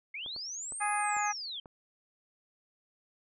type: linear two-way sweep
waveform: sine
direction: up then down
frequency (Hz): 2093 to 9956 to 3079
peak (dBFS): -37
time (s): 0.14-1.6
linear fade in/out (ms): 5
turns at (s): 0.9
type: clicks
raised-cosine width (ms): 1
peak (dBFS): -35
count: 5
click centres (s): 0.262 / 0.363 / 0.722 / 1.167 / 1.658
type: harmonic tone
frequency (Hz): 415.6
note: G#4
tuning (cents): +1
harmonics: 2 / 3 / 4 / 5 / 6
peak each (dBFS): -31 / -35 / -37 / -39 / -41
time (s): 0.8-1.33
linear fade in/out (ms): 20
effects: none